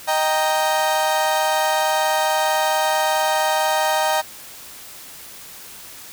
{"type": "chord", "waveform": "35% pulse", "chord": "Eb major", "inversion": "none", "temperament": "equal", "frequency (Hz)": [622.3, 784, 932.3], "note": ["Eb5", "G5", "Bb5"], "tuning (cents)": [0, 0, 0], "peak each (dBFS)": -20, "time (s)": [0.07, 4.22], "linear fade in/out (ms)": 20, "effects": ["white hiss -39 dBFS RMS until 6.12 s"]}